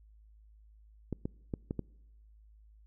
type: clicks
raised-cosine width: 3 ms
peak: -21 dBFS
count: 5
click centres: 1.127 / 1.255 / 1.538 / 1.709 / 1.793 s
effects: noise-tail reverb RT60 1.0 s tail -26 dB re dry + added 53 Hz sine -56 dBFS peak until 2.86 s